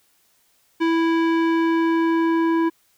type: tone with low-pass filter sweep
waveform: square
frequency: 329.6 Hz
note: E4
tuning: in tune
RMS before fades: -19 dBFS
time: 0.8-2.7 s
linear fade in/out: 20 ms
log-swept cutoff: 2700 to 1400 Hz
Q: 0.96
effects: white hiss -62 dBFS RMS until 2.97 s